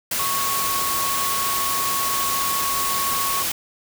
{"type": "tone in noise", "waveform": "sine", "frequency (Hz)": 1106, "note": "C#6", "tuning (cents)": -4, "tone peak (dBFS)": -24, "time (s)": [0.19, 3.43], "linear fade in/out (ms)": 5, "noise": "white", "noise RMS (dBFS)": -24, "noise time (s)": [0.11, 3.52], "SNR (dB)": -3, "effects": []}